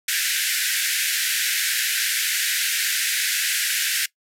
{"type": "band-pass noise", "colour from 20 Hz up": "pink", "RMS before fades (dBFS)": -23, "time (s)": [0.08, 4.06], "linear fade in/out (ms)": 5, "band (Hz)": [1500, 15000], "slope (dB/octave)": 96, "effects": ["noise-tail reverb RT60 0.1 s tail -20 dB re dry"]}